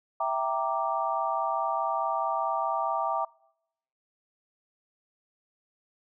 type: chord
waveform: sine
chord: E half-diminished seventh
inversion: none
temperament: equal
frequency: 659.3 / 784 / 932.3 / 1174.7 Hz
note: E5 / G5 / Bb5 / D6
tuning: 0 / 0 / 0 / 0 cents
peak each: -31 dBFS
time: 0.2-3.25 s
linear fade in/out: 5 ms
effects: noise-tail reverb RT60 0.8 s tail -25 dB re dry